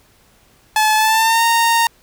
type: tone with pitch glide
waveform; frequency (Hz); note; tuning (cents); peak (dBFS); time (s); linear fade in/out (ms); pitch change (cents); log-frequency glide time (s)
sawtooth; 862 to 923.9; A5 to A#5; -36 to -16; -8; 0.76-1.87; 2; +120; 0.96-1.44
effects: pink hiss -53 dBFS RMS until 2.02 s